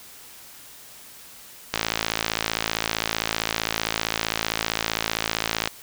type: click train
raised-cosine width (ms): 0.2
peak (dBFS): -4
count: 219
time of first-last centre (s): 1.74-5.675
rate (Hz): 55.4
effects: white hiss -45 dBFS RMS until 5.82 s